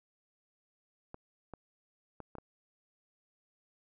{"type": "clicks", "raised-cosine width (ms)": 1, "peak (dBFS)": -30, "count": 5, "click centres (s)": [1.144, 1.537, 2.203, 2.353, 2.384], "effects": []}